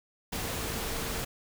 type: tone in noise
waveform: sine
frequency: 452.9 Hz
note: A#4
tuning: 50 cents flat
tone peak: -44 dBFS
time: 0.32-1.25 s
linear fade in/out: 10 ms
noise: pink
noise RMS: -34 dBFS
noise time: 0.32-1.25 s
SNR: -13 dB
effects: none